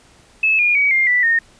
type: tone with pitch steps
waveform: sine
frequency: 2602 / 2428 / 2265 / 2113 / 1971.9 / 1839.9 Hz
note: E7 / D#7 / C#7 / C7 / B6 / A#6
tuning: -23 / -43 / +37 / +16 / -3 / -23 cents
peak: -12 dBFS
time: 0.43-1.39 s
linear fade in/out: 5 ms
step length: 160 ms
effects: pink hiss -50 dBFS RMS until 1.59 s + resampled to 22050 Hz